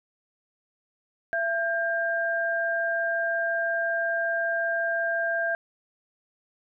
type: tone pair together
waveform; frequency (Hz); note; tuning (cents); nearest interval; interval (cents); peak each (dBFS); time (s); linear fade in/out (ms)
sine; 671.5 / 1597; E5 / G6; +32 / +32; octave + minor third; 1500; -27 / -26; 1.33-5.55; 0
effects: none